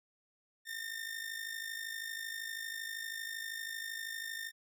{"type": "tone with amplitude modulation", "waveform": "sawtooth", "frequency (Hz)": 1814, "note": "A#6", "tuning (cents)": -48, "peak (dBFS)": -33, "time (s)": [0.65, 4.52], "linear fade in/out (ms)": 50, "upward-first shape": "sine", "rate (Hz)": 52.7, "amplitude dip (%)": 65, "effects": []}